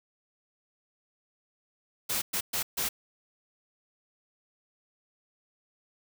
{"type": "noise bursts at uneven times", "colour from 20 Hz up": "white", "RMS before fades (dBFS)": -30, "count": 4, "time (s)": [[2.09, 2.22], [2.33, 2.41], [2.53, 2.63], [2.77, 2.89]], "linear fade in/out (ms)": 10, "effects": []}